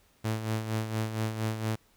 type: tone with tremolo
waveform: sawtooth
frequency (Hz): 110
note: A2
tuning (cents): 0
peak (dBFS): -23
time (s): 0.24-1.76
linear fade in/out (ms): 10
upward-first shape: sine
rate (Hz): 4.3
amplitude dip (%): 60
effects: pink hiss -65 dBFS RMS until 1.96 s